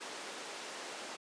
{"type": "band-pass noise", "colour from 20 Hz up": "pink", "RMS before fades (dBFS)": -45, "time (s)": [0, 1.17], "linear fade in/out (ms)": 20, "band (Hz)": [360, 8100], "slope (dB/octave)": 12, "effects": ["high-pass 200 Hz 12 dB/octave", "resampled to 22050 Hz"]}